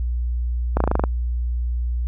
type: slowing click train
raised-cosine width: 1 ms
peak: -5 dBFS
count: 8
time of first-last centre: 0.77-1.039 s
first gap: 34 ms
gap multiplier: 1.04
effects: added 60 Hz sine -20 dBFS peak until 2.07 s